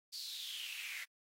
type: noise with high-pass filter sweep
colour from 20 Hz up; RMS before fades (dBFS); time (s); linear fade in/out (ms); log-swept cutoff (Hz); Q
pink; -45; 0.12-1.05; 20; 4700 to 2000; 7.3
effects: AAC 48 kbps